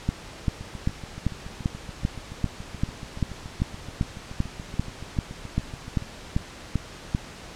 two click trains, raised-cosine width 5 ms, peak -24 / -10 dBFS, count 39 / 19, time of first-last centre 0.61-6.023 / 0.09-7.149 s, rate 7.02 / 2.55 Hz, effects pink hiss -42 dBFS RMS until 7.55 s + low-pass 7000 Hz 12 dB/octave

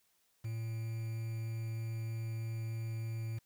triangle tone with quantisation, 112.9 Hz, A2, 45 cents sharp, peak -34 dBFS, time 0.44-3.39 s, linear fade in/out 10 ms, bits 9, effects white hiss -74 dBFS RMS until 3.45 s

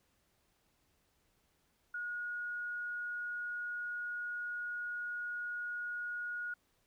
sine tone, 1445 Hz, F#6, 41 cents flat, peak -37 dBFS, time 1.94-6.54 s, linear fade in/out 5 ms, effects pink hiss -75 dBFS RMS until 6.86 s

